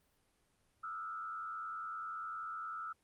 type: tone with frequency modulation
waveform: sine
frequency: 1318.5 Hz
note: E6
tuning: in tune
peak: -40 dBFS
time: 0.83-2.93 s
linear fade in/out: 10 ms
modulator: 90.1 Hz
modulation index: 0.81
effects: pink hiss -75 dBFS RMS until 3.03 s + Opus 32 kbps